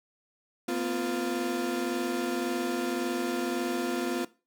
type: chord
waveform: 35% pulse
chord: Bb suspended second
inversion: none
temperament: equal with one note detuned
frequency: 233.1 / 254.9 / 349.2 Hz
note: Bb3 / C4 / F4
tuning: 0 / -45 / 0 cents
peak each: -35 / -31 / -29 dBFS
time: 0.68-4.25 s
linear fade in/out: 5 ms
effects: noise-tail reverb RT60 0.3 s tail -18 dB re dry